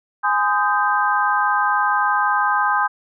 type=chord; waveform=sine; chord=Ab major seventh; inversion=none; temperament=equal with one note detuned; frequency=830.6 / 1024.4 / 1244.5 / 1568 Hz; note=Ab5 / C6 / Eb6 / G6; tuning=0 / -37 / 0 / 0 cents; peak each=-21 dBFS; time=0.23-2.88 s; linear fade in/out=20 ms; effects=none